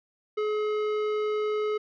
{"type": "tone with tanh clipping", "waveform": "sine", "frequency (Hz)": 424.8, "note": "G#4", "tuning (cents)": 39, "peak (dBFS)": -27, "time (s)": [0.37, 1.78], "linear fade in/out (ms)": 10, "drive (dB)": 14, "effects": []}